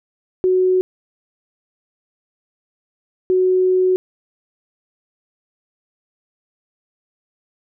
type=tone pair in turn; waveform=sine; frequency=370 / 370 Hz; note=F#4 / F#4; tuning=0 / 0 cents; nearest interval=unison; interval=0 cents; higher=neither; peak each=-12 dBFS; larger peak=neither; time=0.44-0.81 / 3.3-3.96 s; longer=second; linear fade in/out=0 ms; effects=none